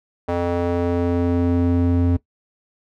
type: tone with band-pass filter sweep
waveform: square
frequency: 87 Hz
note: F2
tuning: 6 cents flat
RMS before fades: -19 dBFS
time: 0.28-2.17 s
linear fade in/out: 10 ms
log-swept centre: 610 to 190 Hz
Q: 1.4
effects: noise-tail reverb RT60 0.1 s tail -17 dB re dry